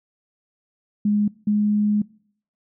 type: tone pair in turn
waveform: sine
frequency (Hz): 207.7 / 208.8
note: G#3 / G#3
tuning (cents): 0 / +10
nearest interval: unison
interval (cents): 10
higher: second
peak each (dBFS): -16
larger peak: neither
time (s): 1.05-1.28 / 1.47-2.02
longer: second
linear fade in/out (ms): 5
effects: noise-tail reverb RT60 0.6 s tail -23 dB re dry